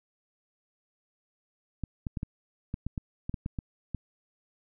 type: clicks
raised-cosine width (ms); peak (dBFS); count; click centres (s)
5; -20; 12; 1.837 / 2.068 / 2.172 / 2.231 / 2.741 / 2.866 / 2.978 / 3.295 / 3.342 / 3.461 / 3.588 / 3.947
effects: none